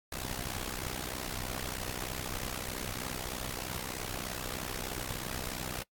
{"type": "noise with amplitude modulation", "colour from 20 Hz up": "pink", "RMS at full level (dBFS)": -34, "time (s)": [0.12, 5.83], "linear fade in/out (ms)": 5, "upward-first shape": "sine", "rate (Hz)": 63.2, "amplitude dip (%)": 95, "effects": ["noise-tail reverb RT60 0.1 s tail -23 dB re dry", "AAC 64 kbps"]}